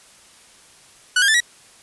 sawtooth tone with pitch steps, 1480 / 1614 / 1760 / 1919.3 Hz, F#6 / G#6 / A6 / B6, 0 / -50 / 0 / -50 cents, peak -10 dBFS, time 1.16-1.404 s, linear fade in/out 5 ms, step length 61 ms, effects white hiss -49 dBFS RMS until 1.82 s + resampled to 24000 Hz

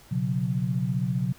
sine chord, B suspended second, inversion none, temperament equal with one note detuned, 123.47 / 138.59 / 181.61 Hz, B2 / C#3 / F#3, 0 / 0 / -32 cents, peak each -28 dBFS, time 0.11-1.33 s, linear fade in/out 10 ms, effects pink hiss -53 dBFS RMS until 1.38 s

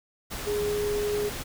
sine tone in noise, 415.3 Hz, G#4, in tune, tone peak -25 dBFS, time 0.46-1.3 s, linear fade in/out 20 ms, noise pink, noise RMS -35 dBFS, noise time 0.3-1.44 s, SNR +7 dB, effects none

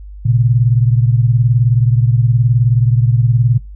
sine beating tone pair, 116.54 / 135.54 Hz, A#2 / C#3, 0 / -39 cents, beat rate 19 Hz, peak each -10 / -14 dBFS, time 0.25-3.58 s, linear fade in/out 10 ms, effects noise-tail reverb RT60 0.2 s tail -21 dB re dry + added 50 Hz sine -29 dBFS peak until 3.75 s

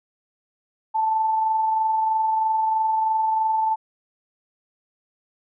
sine tone with amplitude modulation, 880 Hz, A5, in tune, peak -17 dBFS, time 0.94-3.76 s, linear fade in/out 20 ms, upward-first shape sine, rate 23.1 Hz, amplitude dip 30%, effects none

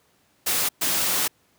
white noise bursts at uneven times, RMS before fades -23 dBFS, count 2, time 0.46-0.69 / 0.81-1.28 s, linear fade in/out 10 ms, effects pink hiss -63 dBFS RMS until 1.58 s + high-pass 100 Hz 12 dB/octave

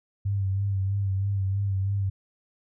sine tone with vibrato, 98 Hz, G2, in tune, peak -23 dBFS, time 0.25-2.1 s, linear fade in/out 10 ms, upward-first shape sine, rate 3.1 Hz, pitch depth 41 cents each way, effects none

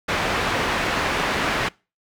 white low-pass noise, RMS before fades -23 dBFS, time 0.08-1.69 s, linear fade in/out 10 ms, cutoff 2000 Hz, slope 12 dB/octave, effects noise-tail reverb RT60 0.3 s tail -24 dB re dry

